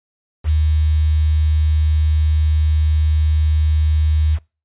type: tone with quantisation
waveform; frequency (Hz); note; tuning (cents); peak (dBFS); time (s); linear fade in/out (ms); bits
sine; 77; D#2; -17; -12; 0.44-4.39; 50; 6
effects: noise-tail reverb RT60 0.3 s tail -24 dB re dry + resampled to 8000 Hz